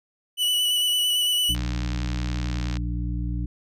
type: tone with vibrato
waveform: 45% pulse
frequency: 2960 Hz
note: F#7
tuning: in tune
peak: -20 dBFS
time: 0.37-1.56 s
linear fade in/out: 50 ms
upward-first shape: square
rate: 8.9 Hz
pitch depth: 15 cents each way
type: harmonic tone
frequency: 59.4 Hz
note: A#1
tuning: 33 cents sharp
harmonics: 1 / 2 / 3 / 5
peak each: -26 / -31 / -34 / -36 dBFS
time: 1.49-3.46 s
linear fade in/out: 5 ms
type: click train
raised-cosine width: 0.2 ms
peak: -17 dBFS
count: 87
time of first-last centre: 1.55-2.77 s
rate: 70.5 Hz
effects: none